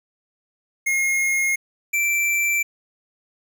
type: tone pair in turn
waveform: square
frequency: 2149 / 2341 Hz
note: C7 / D7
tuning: +46 / -6 cents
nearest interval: minor second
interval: 148 cents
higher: second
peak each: -19 dBFS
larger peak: neither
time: 0.86-1.56 / 1.93-2.63 s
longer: neither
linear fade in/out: 10 ms
effects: 9-bit